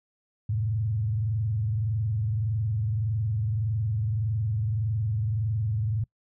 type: tone with frequency modulation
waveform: sine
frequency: 108.4 Hz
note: A2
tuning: 25 cents flat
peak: -24 dBFS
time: 0.49-6.04 s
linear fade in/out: 5 ms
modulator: 21.7 Hz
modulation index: 0.62
effects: noise-tail reverb RT60 0.1 s tail -25 dB re dry